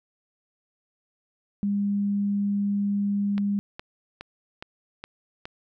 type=tone; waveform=sine; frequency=202 Hz; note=G#3; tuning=48 cents flat; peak=-22 dBFS; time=1.63-3.59 s; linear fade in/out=0 ms
type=click train; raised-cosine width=0.3 ms; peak=-20 dBFS; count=6; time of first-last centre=3.38-5.455 s; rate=2.41 Hz
effects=none

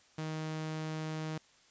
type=tone; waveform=sawtooth; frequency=156.9 Hz; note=D#3; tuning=15 cents sharp; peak=-32 dBFS; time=0.18-1.38 s; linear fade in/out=5 ms; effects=white hiss -64 dBFS RMS until 1.7 s + resampled to 16000 Hz

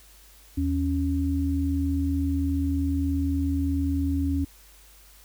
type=tone pair together; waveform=sine; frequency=79.56 / 277.2 Hz; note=D#2 / C#4; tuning=+39 / 0 cents; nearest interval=octave + minor seventh; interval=2161 cents; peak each=-25 dBFS; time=0.57-4.45 s; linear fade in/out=10 ms; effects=added 50 Hz sine -53 dBFS peak until 5.24 s + white hiss -54 dBFS RMS until 5.24 s

